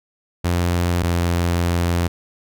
sawtooth tone pair in turn, 87.31 / 86.36 Hz, F2 / F2, 0 / -19 cents, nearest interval unison, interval 19 cents, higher first, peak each -13 dBFS, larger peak neither, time 0.44-1.03 / 1.03-2.08 s, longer second, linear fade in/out 10 ms, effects none

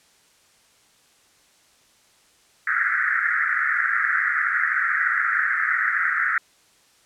white band-pass noise, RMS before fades -22 dBFS, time 2.67-6.38 s, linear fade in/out 2 ms, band 1300 to 2000 Hz, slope 96 dB/octave, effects white hiss -58 dBFS RMS until 7.05 s + low-pass 9000 Hz 12 dB/octave

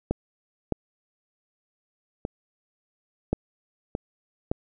clicks, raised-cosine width 2 ms, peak -10 / -10 / -15 / -9 / -14 / -11 dBFS, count 6, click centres 0.11 / 0.723 / 2.251 / 3.33 / 3.951 / 4.515 s, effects none

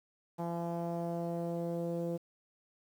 sawtooth tone with low-pass filter sweep, 170.1 Hz, F3, 45 cents flat, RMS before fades -36 dBFS, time 0.38-2.18 s, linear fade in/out 20 ms, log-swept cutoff 830 to 490 Hz, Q 3.2, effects 10-bit

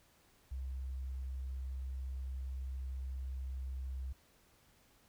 sine tone, 65.41 Hz, C2, in tune, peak -38 dBFS, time 0.51-4.13 s, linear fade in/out 10 ms, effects pink hiss -68 dBFS RMS until 5.08 s

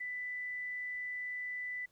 sine tone, 1989 Hz, B6, 12 cents sharp, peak -37 dBFS, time 0-1.86 s, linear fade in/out 10 ms, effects pink hiss -72 dBFS RMS until 1.91 s

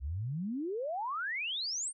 sine exponential sweep, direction up, 61.74 to 9180 Hz, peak -33 dBFS, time 0-1.93 s, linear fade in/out 50 ms, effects none

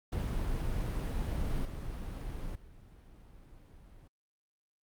brown noise with level steps, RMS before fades -33 / -39 / -54 dBFS, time 0.12-4.08 s, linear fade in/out 10 ms, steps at 1.65 / 2.55 s, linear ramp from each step 5 ms, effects Opus 48 kbps

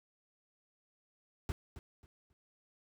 brown noise with echo, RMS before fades -35 dBFS, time 1.49-1.52 s, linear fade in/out 0 ms, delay 270 ms, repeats 3, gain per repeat -12 dB, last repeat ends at 2.33 s, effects none

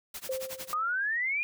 white noise with tremolo, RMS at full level -38 dBFS, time 0.14-0.74 s, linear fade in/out 5 ms, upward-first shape sine, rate 11 Hz, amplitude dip 95%
sine tone with exponential decay, 523.3 Hz, C5, in tune, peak -28 dBFS, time 0.29-1.03 s, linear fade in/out 5 ms, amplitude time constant 160 ms
sine exponential sweep, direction up, 1200 to 2464 Hz, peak -27 dBFS, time 0.73-1.43 s, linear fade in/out 0 ms
effects none

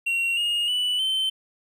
triangle tone with pitch steps, 2743 / 2853 / 2967 / 3086 Hz, F7 / F7 / F#7 / G7, -32 / +36 / +4 / -28 cents, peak -20 dBFS, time 0.06-1.3 s, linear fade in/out 10 ms, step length 310 ms, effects none

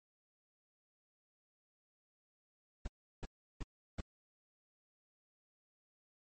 brown noise bursts, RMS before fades -39 dBFS, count 4, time 2.85-4.008 s, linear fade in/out 5 ms, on 27 ms, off 350 ms, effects MP3 32 kbps

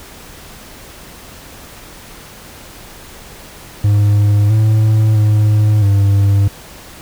triangle tone with pitch steps, 103.1 / 108.8 / 106.2 / 99.9 Hz, G#2 / A2 / G#2 / G2, -12 / -19 / +39 / +33 cents, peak -6 dBFS, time 3.84-6.48 s, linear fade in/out 5 ms, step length 660 ms, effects pink hiss -36 dBFS RMS until 7.01 s

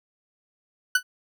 40% pulse tone with exponential decay, 1492 Hz, F#6, 14 cents sharp, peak -13 dBFS, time 0.95-1.03 s, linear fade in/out 5 ms, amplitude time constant 16 ms, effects none

